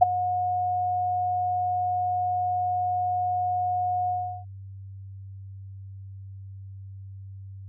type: tone with ADSR envelope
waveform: sine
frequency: 724 Hz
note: F#5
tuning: 38 cents flat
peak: -8 dBFS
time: 0.01-4.45 s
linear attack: 16 ms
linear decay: 13 ms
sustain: -15 dB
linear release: 360 ms
effects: added 97 Hz sine -38 dBFS peak until 7.68 s